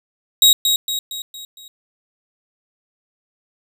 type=tone with echo; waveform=sawtooth; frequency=3804 Hz; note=A#7; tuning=34 cents sharp; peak=-5 dBFS; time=0.42-0.53 s; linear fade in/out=2 ms; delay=230 ms; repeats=5; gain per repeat=-6 dB; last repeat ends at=1.68 s; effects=none